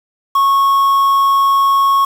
triangle tone with quantisation, 1100 Hz, C#6, 14 cents flat, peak -7 dBFS, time 0.35-2.05 s, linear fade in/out 5 ms, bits 5, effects none

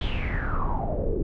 brown noise with low-pass filter sweep, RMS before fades -26 dBFS, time 0.01-1.23 s, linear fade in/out 2 ms, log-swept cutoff 3500 to 360 Hz, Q 8.5, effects none

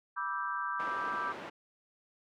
sine chord, E minor seventh, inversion second, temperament equal with one note detuned, 977.5 / 1174.7 / 1318.5 / 1568 Hz, B5 / D6 / E6 / G6, -18 / 0 / 0 / 0 cents, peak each -39 / -36 / -41 / -38 dBFS, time 0.16-1.33 s, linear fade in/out 20 ms
pink band-pass noise, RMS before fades -44 dBFS, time 0.79-1.5 s, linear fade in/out 10 ms, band 310 to 2000 Hz, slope 12 dB/octave
effects none

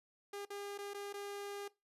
sawtooth tone with dropouts, 404.1 Hz, G#4, 47 cents flat, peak -39 dBFS, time 0.33-1.68 s, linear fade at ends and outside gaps 5 ms, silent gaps 0.452-0.502 / 0.778-0.786 / 0.936-0.944 / 1.128-1.139 s, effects noise-tail reverb RT60 0.2 s tail -19 dB re dry + resampled to 32000 Hz

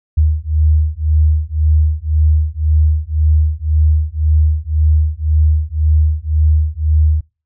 sine beating tone pair, 76.2 / 78.1 Hz, D#2 / D#2, -36 / +7 cents, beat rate 1.9 Hz, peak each -13 dBFS, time 0.17-7.21 s, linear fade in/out 10 ms, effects noise-tail reverb RT60 0.3 s tail -25 dB re dry

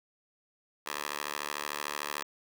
10% pulse tone with high-pass filter, 73.42 Hz, D2, in tune, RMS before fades -37 dBFS, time 0.86-2.23 s, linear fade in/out 5 ms, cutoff 970 Hz, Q 0.84, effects none

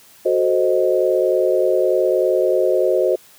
sine chord, F# diminished seventh, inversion none, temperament equal, 370 / 440 / 523.3 / 622.3 Hz, F#4 / A4 / C5 / Eb5, 0 / 0 / 0 / 0 cents, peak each -18 / -23 / -18 / -20 dBFS, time 0.25-3.16 s, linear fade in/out 10 ms, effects white hiss -48 dBFS RMS until 3.38 s + high-pass 60 Hz 12 dB/octave

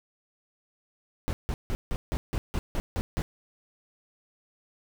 brown noise bursts, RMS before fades -28 dBFS, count 10, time 1.28-3.22 s, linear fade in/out 0 ms, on 50 ms, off 160 ms, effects none

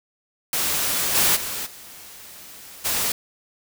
white noise with level steps, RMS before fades -23 / -18 / -29 / -42 / -23 dBFS, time 0.53-3.12 s, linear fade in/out 2 ms, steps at 1.14 / 1.35 / 1.65 / 2.84 s, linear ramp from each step 20 ms, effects none

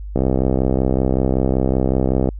click train, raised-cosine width 2 ms, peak -4 dBFS, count 140, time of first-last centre 0.16-2.289 s, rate 65.3 Hz, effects added 50 Hz sine -27 dBFS peak until 2.39 s

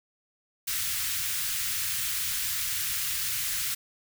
white band-stop noise, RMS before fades -30 dBFS, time 0.67-3.75 s, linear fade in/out 10 ms, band 140 to 1400 Hz, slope 24 dB/octave, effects none

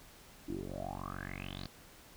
10% pulse tone with low-pass filter sweep, 46.79 Hz, F#1, 20 cents sharp, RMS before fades -42 dBFS, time 0.48-1.67 s, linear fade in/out 10 ms, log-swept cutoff 300 to 4600 Hz, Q 9.7, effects pink hiss -57 dBFS RMS until 2.16 s

